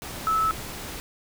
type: tone in noise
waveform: sine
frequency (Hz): 1305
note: E6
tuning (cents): -18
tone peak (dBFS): -20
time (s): 0.27-0.51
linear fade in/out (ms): 0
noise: pink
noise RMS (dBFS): -36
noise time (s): 0.02-1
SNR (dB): +13
effects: none